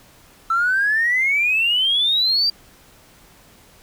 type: exponential sweep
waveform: triangle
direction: up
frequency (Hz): 1318.5 to 4743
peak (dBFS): -12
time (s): 0.5-2.5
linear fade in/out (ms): 5
effects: tanh soft clip ceiling -13 dBFS + pink hiss -50 dBFS RMS until 3.82 s